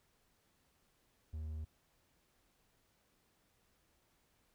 triangle tone, 77.78 Hz, D#2, in tune, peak -38 dBFS, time 1.33-1.65 s, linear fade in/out 10 ms, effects pink hiss -75 dBFS RMS until 4.54 s

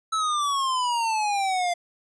square exponential sweep, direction down, 1318.5 to 691 Hz, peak -23 dBFS, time 0.12-1.74 s, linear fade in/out 10 ms, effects resampled to 22050 Hz

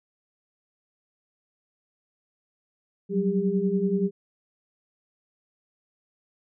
sine tone cluster, 184.3 / 194.8 / 401.1 Hz, F#3 / G3 / G4, -7 / -11 / +40 cents, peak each -26 dBFS, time 3.09-4.11 s, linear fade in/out 50 ms, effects none

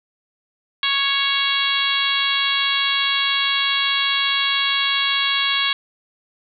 harmonic tone, 554.4 Hz, C#5, in tune, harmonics 2 / 3 / 4 / 5 / 6 / 7 / 8, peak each -26 / -26 / -25 / -26 / -21 / -25 / -32 dBFS, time 0.83-5.73 s, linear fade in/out 2 ms, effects none

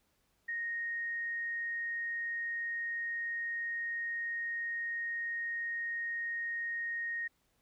sine tone, 1863 Hz, A#6, 2 cents flat, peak -34 dBFS, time 0.48-7.28 s, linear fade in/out 10 ms, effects pink hiss -75 dBFS RMS until 7.61 s

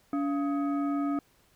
sine tone with frequency modulation, 284.7 Hz, C#4, 46 cents sharp, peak -26 dBFS, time 0.13-1.19 s, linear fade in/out 2 ms, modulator 974 Hz, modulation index 0.55, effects pink hiss -65 dBFS RMS until 1.55 s

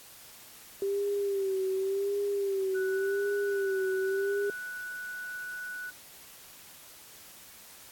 sine tone with vibrato, 392 Hz, G4, in tune, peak -27 dBFS, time 0.82-4.5 s, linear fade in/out 2 ms, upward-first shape sine, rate 0.89 Hz, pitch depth 57 cents each way
sine tone, 1480 Hz, F#6, in tune, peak -36 dBFS, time 2.74-5.91 s, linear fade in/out 20 ms
effects white hiss -51 dBFS RMS until 7.91 s + AAC 64 kbps

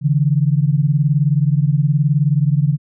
sine beating tone pair, 140.3 / 159.3 Hz, C#3 / D#3, +21 / +41 cents, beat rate 19 Hz, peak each -14 / -16 dBFS, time 0.01-2.78 s, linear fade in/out 50 ms, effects none

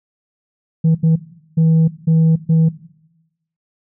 sine tone bursts at uneven times, 161.6 Hz, E3, 34 cents flat, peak -7 dBFS, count 5, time 0.84-0.95 / 1.03-1.16 / 1.57-1.88 / 2.07-2.36 / 2.49-2.69 s, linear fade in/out 10 ms, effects noise-tail reverb RT60 0.9 s tail -17 dB re dry + tanh soft clip ceiling -8 dBFS

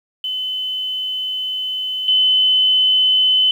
sine tone pair in turn, 3032 / 3032 Hz, F#7 / F#7, +42 / +42 cents, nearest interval unison, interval 0 cents, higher neither, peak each -20 / -11 dBFS, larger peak second, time 0.24-2.08 / 2.08-3.51 s, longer first, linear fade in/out 2 ms, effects 8-bit

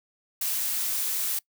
blue noise, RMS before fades -28 dBFS, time 0.41-1.39 s, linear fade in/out 5 ms, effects noise-tail reverb RT60 0.1 s tail -23 dB re dry

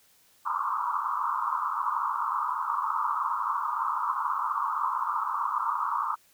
white band-pass noise, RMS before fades -29 dBFS, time 0.45-6.16 s, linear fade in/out 20 ms, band 910 to 1300 Hz, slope 96 dB/octave, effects white hiss -62 dBFS RMS until 6.33 s

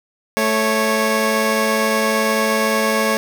15% pulse tone pair together, 219.1 / 552.1 Hz, A3 / C#5, -7 / -7 cents, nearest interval octave + major third, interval 1600 cents, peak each -12 dBFS, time 0.37-3.17 s, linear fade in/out 0 ms, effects none

